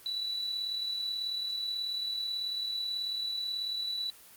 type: tone with amplitude modulation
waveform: sine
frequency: 3951 Hz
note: B7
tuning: in tune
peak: -29 dBFS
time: 0.06-4.1 s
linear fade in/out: 0 ms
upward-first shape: sine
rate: 38.3 Hz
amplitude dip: 45%
effects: white hiss -54 dBFS RMS until 4.36 s + Opus 24 kbps